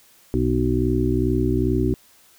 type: harmonic tone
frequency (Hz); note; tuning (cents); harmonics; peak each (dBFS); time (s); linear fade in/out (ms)
62.4; B1; +19; 1 / 2 / 4 / 5 / 6; -24 / -24 / -24 / -24 / -24; 0.34-1.94; 0
effects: white hiss -54 dBFS RMS until 2.38 s